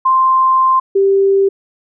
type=tone pair in turn; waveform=sine; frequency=1046.5 / 392 Hz; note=C6 / G4; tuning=0 / 0 cents; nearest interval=octave + perfect fourth; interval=1700 cents; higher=first; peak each=-8 dBFS; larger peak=neither; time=0.05-0.8 / 0.95-1.49 s; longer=first; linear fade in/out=10 ms; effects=none